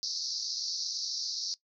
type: band-pass noise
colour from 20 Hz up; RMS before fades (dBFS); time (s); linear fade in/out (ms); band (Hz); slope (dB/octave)
pink; -35; 0.03-1.54; 0; 4200 to 5900; 96
effects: noise-tail reverb RT60 0.1 s tail -19 dB re dry